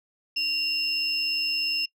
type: tone pair together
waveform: sine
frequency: 2777 / 5246 Hz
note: F7 / E8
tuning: -10 / -9 cents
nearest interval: major seventh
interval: 1101 cents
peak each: -25 dBFS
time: 0.36-1.86 s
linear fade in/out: 10 ms
effects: noise-tail reverb RT60 0.1 s tail -25 dB re dry + tanh soft clip ceiling -19 dBFS